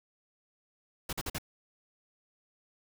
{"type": "noise bursts", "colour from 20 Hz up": "pink", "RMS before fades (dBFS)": -35, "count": 4, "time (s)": [1.09, 1.384], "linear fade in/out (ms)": 5, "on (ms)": 39, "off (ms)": 46, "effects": []}